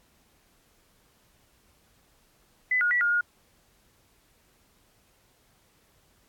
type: tone with pitch steps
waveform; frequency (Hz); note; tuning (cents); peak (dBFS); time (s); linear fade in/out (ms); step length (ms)
sine; 2005 / 1439 / 1950 / 1421 / 1432; B6 / F#6 / B6 / F6 / F6; +26 / -49 / -23 / +30 / +43; -21; 2.71-3.21; 5; 100
effects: pink hiss -64 dBFS RMS until 6.28 s + AAC 64 kbps